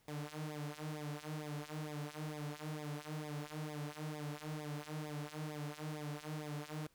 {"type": "tone with flanger", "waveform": "sawtooth", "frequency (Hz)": 150.6, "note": "D3", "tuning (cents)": 44, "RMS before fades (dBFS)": -44, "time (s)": [0.08, 6.87], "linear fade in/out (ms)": 2, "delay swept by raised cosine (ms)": [0.68, 6.58], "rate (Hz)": 2.2, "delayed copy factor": -1, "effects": ["pink hiss -72 dBFS RMS until 6.94 s"]}